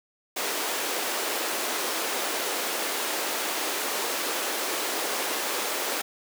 pink high-pass noise, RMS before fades -29 dBFS, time 0.36-6.02 s, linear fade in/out 10 ms, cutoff 340 Hz, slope 24 dB/octave, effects none

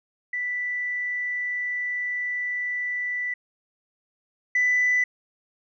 sine tone pair in turn, 1975.5 / 1989.2 Hz, B6 / B6, 0 / +12 cents, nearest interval unison, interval 12 cents, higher second, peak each -25 / -17 dBFS, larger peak second, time 0.33-3.34 / 4.55-5.04 s, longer first, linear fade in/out 5 ms, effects tanh soft clip ceiling -15 dBFS

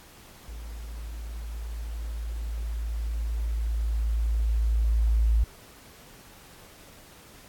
sine tone with level ramp, 55.6 Hz, A1, 19 cents sharp, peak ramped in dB -36 to -18 dBFS, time 0.48-5.44 s, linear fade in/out 5 ms, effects pink hiss -51 dBFS RMS until 7.48 s + AAC 64 kbps

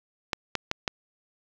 clicks, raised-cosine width 0.2 ms, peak -8 dBFS, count 4, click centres 0.332 / 0.553 / 0.714 / 0.878 s, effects low-pass 6000 Hz 12 dB/octave + 7-bit

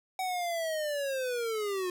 square linear sweep, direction down, 758 to 356.1 Hz, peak -31 dBFS, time 0.19-1.9 s, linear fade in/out 2 ms, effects none

